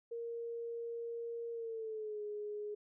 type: tone with pitch glide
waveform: sine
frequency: 466.2 to 417.7 Hz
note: A#4 to G#4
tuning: 0 to +10 cents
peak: -39 dBFS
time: 0.11-2.75 s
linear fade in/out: 10 ms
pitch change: -190 cents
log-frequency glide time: 1.52-2.22 s
effects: none